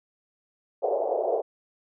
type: band-pass noise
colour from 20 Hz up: white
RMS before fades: -26 dBFS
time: 0.82-1.42 s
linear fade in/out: 20 ms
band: 410 to 710 Hz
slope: 48 dB/octave
effects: none